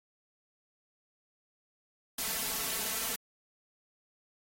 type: noise with comb filter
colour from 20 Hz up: white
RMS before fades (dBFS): -34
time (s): 2.18-3.16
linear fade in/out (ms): 5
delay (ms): 4.5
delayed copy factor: +0.95
effects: AAC 48 kbps